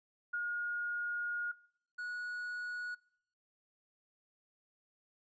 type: tone pair in turn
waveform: sine / triangle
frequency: 1432 / 1460.4 Hz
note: F6 / F#6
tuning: +43 / -23 cents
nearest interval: unison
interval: 34 cents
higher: second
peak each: -33 / -37 dBFS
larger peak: first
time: 0.33-1.52 / 1.98-2.95 s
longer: first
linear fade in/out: 10 ms
effects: noise-tail reverb RT60 0.6 s tail -22 dB re dry + resampled to 16000 Hz